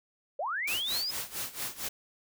sine linear sweep, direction up, 509 to 5140 Hz, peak -30 dBFS, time 0.39-1.11 s, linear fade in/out 5 ms
white noise with tremolo, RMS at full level -34 dBFS, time 0.67-1.89 s, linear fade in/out 10 ms, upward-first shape sine, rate 4.4 Hz, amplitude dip 85%
effects none

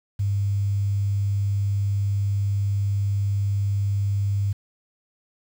sine tone with quantisation, 100 Hz, G2, 35 cents sharp, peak -20 dBFS, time 0.19-4.53 s, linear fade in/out 10 ms, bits 8, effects none

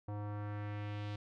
square tone with low-pass filter sweep, 103.83 Hz, G#2, in tune, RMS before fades -41 dBFS, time 0.08-1.16 s, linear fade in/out 5 ms, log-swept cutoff 880 to 3900 Hz, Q 1.5, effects none

